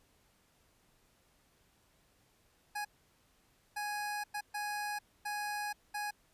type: tone bursts at uneven times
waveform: 25% pulse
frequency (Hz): 831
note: G#5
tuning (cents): +1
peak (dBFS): -32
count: 6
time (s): 2.75-2.85 / 3.76-4.24 / 4.34-4.41 / 4.54-4.99 / 5.25-5.73 / 5.94-6.11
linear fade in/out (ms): 10
effects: pink hiss -70 dBFS RMS until 6.33 s + resampled to 32000 Hz